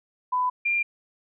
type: tone pair in turn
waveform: sine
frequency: 1000 / 2391 Hz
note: B5 / D7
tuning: +21 / +30 cents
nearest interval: octave + minor third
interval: 1509 cents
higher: second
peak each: -21 dBFS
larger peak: neither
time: 0.32-0.5 / 0.65-0.83 s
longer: neither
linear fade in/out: 10 ms
effects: none